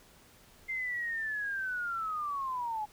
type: linear sweep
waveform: sine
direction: down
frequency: 2100 to 830.6 Hz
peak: -32 dBFS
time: 0.68-2.86 s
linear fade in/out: 20 ms
effects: pink hiss -59 dBFS RMS until 2.92 s